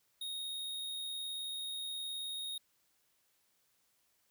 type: tone with amplitude modulation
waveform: square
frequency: 3733 Hz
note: A#7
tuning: 2 cents sharp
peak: -38 dBFS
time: 0.21-2.58 s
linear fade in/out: 5 ms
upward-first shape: sine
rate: 78.8 Hz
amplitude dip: 25%
effects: white hiss -75 dBFS RMS until 4.3 s